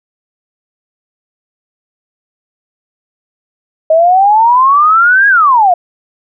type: exponential two-way sweep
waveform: sine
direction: up then down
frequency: 625 to 1661.2 to 678 Hz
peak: -4 dBFS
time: 3.9-5.74 s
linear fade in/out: 5 ms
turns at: 5.28 s
effects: none